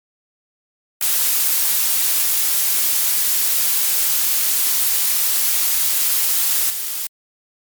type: noise with level steps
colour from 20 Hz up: blue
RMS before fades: -17 / -24 dBFS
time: 1.01-7.07 s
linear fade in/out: 2 ms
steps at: 6.7 s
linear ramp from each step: 2 ms
effects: MP3 96 kbps